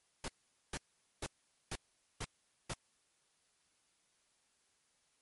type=noise bursts; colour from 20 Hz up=pink; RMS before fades=-40 dBFS; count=6; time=0.24-2.736 s; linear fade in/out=2 ms; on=41 ms; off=450 ms; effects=white hiss -75 dBFS RMS until 5.21 s + MP3 48 kbps